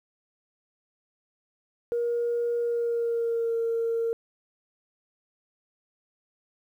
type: tone with pitch glide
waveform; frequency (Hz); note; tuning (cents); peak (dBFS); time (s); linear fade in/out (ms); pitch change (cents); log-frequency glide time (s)
sine; 473.7 to 459.7; A#4 to A#4; +28 to -24; -23; 1.92-4.13; 0; -52; 2.58-3.56
effects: tanh soft clip ceiling -20 dBFS + 10-bit